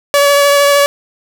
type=tone with vibrato; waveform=sawtooth; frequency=569 Hz; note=C#5; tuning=45 cents sharp; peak=-3 dBFS; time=0.14-0.86 s; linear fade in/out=0 ms; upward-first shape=triangle; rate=13 Hz; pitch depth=16 cents each way; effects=none